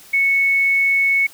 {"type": "tone", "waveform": "sine", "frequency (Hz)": 2209, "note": "C#7", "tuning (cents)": -7, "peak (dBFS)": -13, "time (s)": [0.13, 1.27], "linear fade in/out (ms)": 10, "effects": ["white hiss -44 dBFS RMS until 1.33 s"]}